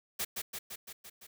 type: noise with echo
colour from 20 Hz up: white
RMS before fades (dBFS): -34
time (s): 0.19-0.25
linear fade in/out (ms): 10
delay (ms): 170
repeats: 6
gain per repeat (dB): -3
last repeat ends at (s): 1.27
effects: none